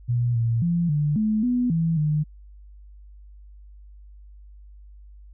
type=tone with pitch steps; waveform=sine; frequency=120.5 / 115.6 / 171.2 / 148.2 / 215.5 / 246.6 / 164.4 / 151.3 Hz; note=B2 / A#2 / F3 / D3 / A3 / B3 / E3 / D#3; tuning=-42 / -14 / -34 / +16 / -36 / -2 / -4 / -48 cents; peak=-19 dBFS; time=0.08-2.24 s; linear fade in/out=20 ms; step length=270 ms; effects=added 50 Hz sine -43 dBFS peak until 5.33 s